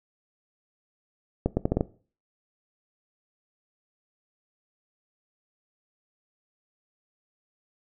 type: accelerating click train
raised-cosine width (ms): 2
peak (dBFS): -9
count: 6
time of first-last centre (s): 1.46-1.809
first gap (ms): 110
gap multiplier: 0.77
effects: noise-tail reverb RT60 0.4 s tail -19 dB re dry